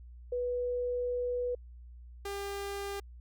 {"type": "tone pair in turn", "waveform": ["sine", "sawtooth"], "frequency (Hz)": [491.5, 399.8], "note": ["B4", "G4"], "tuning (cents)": [-8, 34], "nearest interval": "major third", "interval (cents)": 358, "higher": "first", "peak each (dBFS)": [-30, -32], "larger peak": "first", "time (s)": [[0.32, 1.55], [2.25, 3]], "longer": "first", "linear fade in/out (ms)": 5, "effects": ["added 60 Hz sine -47 dBFS peak until 3.2 s"]}